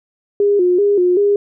sine tone with vibrato, 381.9 Hz, G4, 45 cents flat, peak -10 dBFS, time 0.4-1.36 s, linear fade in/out 2 ms, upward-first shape square, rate 2.6 Hz, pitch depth 110 cents each way, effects none

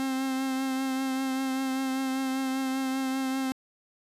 45% pulse tone with vibrato, 264.6 Hz, C4, 20 cents sharp, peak -27 dBFS, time 0-3.52 s, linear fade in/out 0 ms, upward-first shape triangle, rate 5.1 Hz, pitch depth 24 cents each way, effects resampled to 32000 Hz

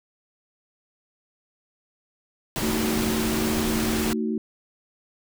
pink noise, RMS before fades -28 dBFS, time 2.56-4.13 s, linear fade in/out 0 ms
sine chord, D# diminished, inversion second, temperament just, 224 / 311.1 / 373.4 Hz, A3 / D#4 / F#4, +31 / 0 / +16 cents, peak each -25 / -30 / -30 dBFS, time 2.62-4.38 s, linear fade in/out 2 ms
effects none

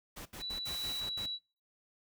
pink noise bursts, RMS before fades -46 dBFS, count 7, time 0.16-1.264 s, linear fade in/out 10 ms, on 96 ms, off 72 ms
sine tone with pitch glide, 3951 to 3919 Hz, B7 to B7, 0 to -14 cents, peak -36 dBFS, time 0.39-1.39 s, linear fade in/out 50 ms, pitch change -14 cents, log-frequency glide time 0.54-1.04 s
white noise, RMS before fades -46 dBFS, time 0.65-1.01 s, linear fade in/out 10 ms
effects noise-tail reverb RT60 0.3 s tail -17 dB re dry

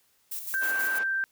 violet noise with tremolo, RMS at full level -34 dBFS, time 0.31-0.99 s, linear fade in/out 10 ms, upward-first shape square, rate 6.2 Hz, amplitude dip 50%
sine tone, 1568 Hz, G6, in tune, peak -25 dBFS, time 0.54-1.24 s, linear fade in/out 0 ms
white band-pass noise, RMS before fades -41 dBFS, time 0.61-1.04 s, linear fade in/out 10 ms, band 330 to 1700 Hz, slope 12 dB/octave
effects white hiss -67 dBFS RMS until 1.31 s

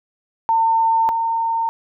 sine tone pair in turn, 904 / 911.9 Hz, A5 / A#5, +47 / -38 cents, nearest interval unison, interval 15 cents, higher second, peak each -13 / -17 dBFS, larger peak first, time 0.49-1.09 / 1.09-1.69 s, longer neither, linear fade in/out 0 ms, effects none

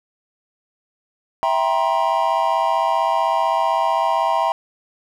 triangle chord, C dominant seventh, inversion first, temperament equal with one note detuned, 659.3 / 784 / 950.8 / 1046.5 Hz, E5 / G5 / Bb5 / C6, 0 / 0 / +34 / 0 cents, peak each -20 / -20 / -18 / -22 dBFS, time 1.43-4.52 s, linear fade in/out 0 ms, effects none

